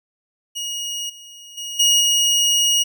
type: tone with level steps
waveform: 25% pulse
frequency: 2883 Hz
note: F#7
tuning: 46 cents flat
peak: -21 / -35 / -24 / -9 / -11 dBFS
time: 0.55-2.84 s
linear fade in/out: 20 ms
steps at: 1.09 / 1.57 / 1.79 / 2 s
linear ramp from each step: 10 ms
effects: none